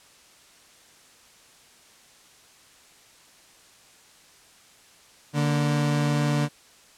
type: tone pair together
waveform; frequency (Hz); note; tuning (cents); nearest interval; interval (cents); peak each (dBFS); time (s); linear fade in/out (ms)
35% pulse; 145.98 / 230; D3 / A#3; -10 / -23; minor sixth; 787; -20 / -28; 5.33-6.49; 50
effects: white hiss -54 dBFS RMS until 6.97 s + low-pass 9000 Hz 12 dB/octave